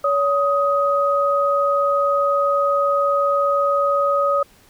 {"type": "tone pair together", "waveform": "sine", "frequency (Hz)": [565.7, 1254], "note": ["C#5", "D#6"], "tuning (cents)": [35, 13], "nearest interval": "octave + major second", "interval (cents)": 1378, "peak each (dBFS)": -18, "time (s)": [0.04, 4.43], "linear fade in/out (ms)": 5, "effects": ["pink hiss -52 dBFS RMS until 4.69 s"]}